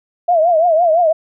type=tone with vibrato; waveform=sine; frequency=667 Hz; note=E5; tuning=20 cents sharp; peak=-9 dBFS; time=0.28-1.13 s; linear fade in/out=10 ms; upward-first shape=triangle; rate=5.9 Hz; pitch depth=150 cents each way; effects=none